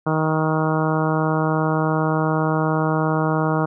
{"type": "harmonic tone", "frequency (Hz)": 157.2, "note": "D#3", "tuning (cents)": 18, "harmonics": [1, 2, 3, 4, 5, 6, 7, 8, 9], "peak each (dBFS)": [-21, -24, -26, -27, -28, -29, -29, -30, -31], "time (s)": [0.06, 3.66], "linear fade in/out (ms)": 10, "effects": []}